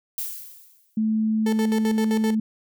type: noise with exponential decay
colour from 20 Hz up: violet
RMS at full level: -27 dBFS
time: 0.18-0.97 s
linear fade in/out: 1 ms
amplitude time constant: 170 ms
type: tone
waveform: sine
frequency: 218.4 Hz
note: A3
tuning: 13 cents flat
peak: -19 dBFS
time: 0.97-2.4 s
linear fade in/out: 5 ms
type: tone with tremolo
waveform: 35% pulse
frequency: 440 Hz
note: A4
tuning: in tune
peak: -23 dBFS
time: 1.46-2.35 s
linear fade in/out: 5 ms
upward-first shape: square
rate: 7.7 Hz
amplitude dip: 80%
effects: none